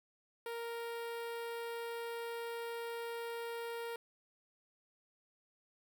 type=tone with notch filter; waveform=sawtooth; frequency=466.2 Hz; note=A#4; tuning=in tune; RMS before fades=-42 dBFS; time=0.46-3.96 s; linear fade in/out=2 ms; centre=6500 Hz; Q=1; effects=none